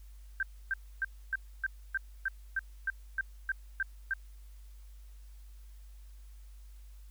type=tone bursts; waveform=sine; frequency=1568 Hz; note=G6; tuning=in tune; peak=-28 dBFS; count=13; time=0.4-4.137 s; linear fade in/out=2 ms; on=29 ms; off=280 ms; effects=added 50 Hz sine -48 dBFS peak until 7.1 s + white hiss -67 dBFS RMS until 7.1 s